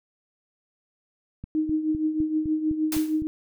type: click train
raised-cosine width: 5 ms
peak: -23 dBFS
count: 8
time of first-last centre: 1.44-3.221 s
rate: 3.93 Hz
type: tone with tremolo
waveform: sine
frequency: 311.1 Hz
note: D#4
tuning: in tune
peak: -19 dBFS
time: 1.55-3.27 s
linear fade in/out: 0 ms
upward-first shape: triangle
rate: 6.4 Hz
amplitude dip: 70%
type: noise with exponential decay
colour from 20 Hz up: white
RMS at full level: -28 dBFS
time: 2.92-3.22 s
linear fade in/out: 2 ms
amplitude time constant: 65 ms
effects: none